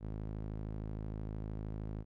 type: tone with band-pass filter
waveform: sawtooth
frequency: 53.1 Hz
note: G#1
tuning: 39 cents sharp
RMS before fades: -41 dBFS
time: 0-2.05 s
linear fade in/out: 50 ms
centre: 160 Hz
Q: 0.51
effects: none